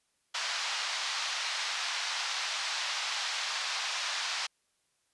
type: band-pass noise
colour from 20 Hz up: white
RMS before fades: -34 dBFS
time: 0.34-4.47 s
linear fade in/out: 10 ms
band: 770 to 5400 Hz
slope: 24 dB/octave
effects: white hiss -75 dBFS RMS until 5.13 s + resampled to 24000 Hz